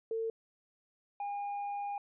sine / triangle tone pair in turn, 449.7 / 811.5 Hz, A4 / G#5, +38 / -40 cents, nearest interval minor seventh, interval 1022 cents, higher second, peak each -32 / -33 dBFS, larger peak first, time 0.11-0.3 / 1.2-1.98 s, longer second, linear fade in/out 2 ms, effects resampled to 8000 Hz

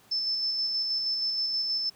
sine tone with tremolo, 5274 Hz, E8, in tune, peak -25 dBFS, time 0.11-1.9 s, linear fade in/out 10 ms, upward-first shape square, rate 6.3 Hz, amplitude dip 25%, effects pink hiss -58 dBFS RMS until 1.95 s + high-pass 100 Hz 12 dB/octave

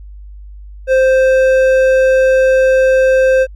triangle tone with hard clipping, 523.3 Hz, C5, in tune, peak -9 dBFS, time 0.87-3.47 s, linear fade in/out 50 ms, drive 12 dB, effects added 50 Hz sine -30 dBFS peak until 3.55 s

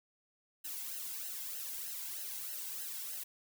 blue noise with flanger, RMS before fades -42 dBFS, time 0.64-3.24 s, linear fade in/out 10 ms, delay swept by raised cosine 0.85 to 1.71 ms, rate 3.2 Hz, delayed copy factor -0.75, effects none

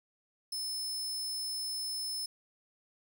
sawtooth tone, 5240 Hz, E8, 11 cents flat, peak -32 dBFS, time 0.52-2.26 s, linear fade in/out 5 ms, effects none

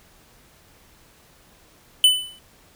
square tone with exponential decay, 3005 Hz, F#7, 26 cents sharp, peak -9 dBFS, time 2.04-2.39 s, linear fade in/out 1 ms, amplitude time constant 74 ms, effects pink hiss -54 dBFS RMS until 2.75 s

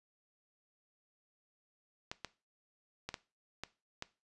clicks, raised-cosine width 0.2 ms, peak -22 dBFS, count 6, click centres 2.115 / 2.247 / 3.09 / 3.142 / 3.636 / 4.024 s, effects noise-tail reverb RT60 0.3 s tail -18 dB re dry + resampled to 24000 Hz

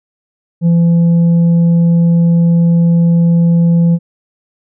triangle tone with tanh clipping, 169.3 Hz, E3, 46 cents sharp, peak -7 dBFS, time 0.61-3.99 s, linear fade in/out 50 ms, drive 8 dB, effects none

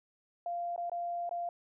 sine tone with dropouts, 694 Hz, F5, 11 cents flat, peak -33 dBFS, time 0.46-1.49 s, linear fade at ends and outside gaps 2 ms, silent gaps 0.762-0.778 / 0.897-0.917 / 1.293-1.311 s, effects none

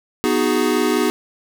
square chord, G# minor seventh, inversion first, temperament equal, 246.9 / 311.1 / 370 / 415.3 Hz, B3 / D#4 / F#4 / G#4, 0 / 0 / 0 / 0 cents, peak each -22 dBFS, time 0.24-1.1 s, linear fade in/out 0 ms, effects none

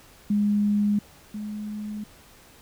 sine tone pair in turn, 206.4 / 210.6 Hz, G#3 / G#3, -10 / +24 cents, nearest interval unison, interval 34 cents, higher second, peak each -19 / -30 dBFS, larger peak first, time 0.3-0.99 / 1.34-2.04 s, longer second, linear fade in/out 5 ms, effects pink hiss -52 dBFS RMS until 2.61 s

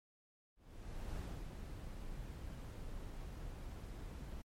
brown noise with ADSR envelope, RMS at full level -42 dBFS, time 0.56-4.42 s, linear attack 610 ms, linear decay 260 ms, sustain -5 dB, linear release 8 ms, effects MP3 64 kbps

